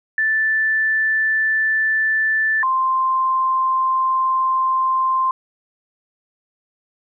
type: tone pair in turn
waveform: sine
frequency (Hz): 1760 / 1046.5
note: A6 / C6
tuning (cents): 0 / 0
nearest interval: major sixth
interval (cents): 900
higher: first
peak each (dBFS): -15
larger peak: neither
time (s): 0.18-2.63 / 2.63-5.31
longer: second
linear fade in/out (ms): 2
effects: none